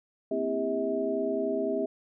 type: tone cluster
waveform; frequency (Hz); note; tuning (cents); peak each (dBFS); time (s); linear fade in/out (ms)
sine; 233.4 / 263.5 / 327.5 / 401 / 642; A#3 / C4 / E4 / G4 / E5; +2 / +12 / -11 / +39 / -46; -38 / -33 / -37 / -30 / -31; 0.31-1.86; 5
effects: none